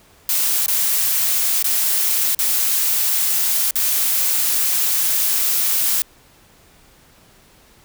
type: noise with dropouts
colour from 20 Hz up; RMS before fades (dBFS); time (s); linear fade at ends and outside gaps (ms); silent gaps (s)
blue; -18; 0.29-6.02; 1; 0.662-0.681 / 1.626-1.643 / 2.348-2.39 / 3.709-3.756
effects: pink hiss -51 dBFS RMS until 7.84 s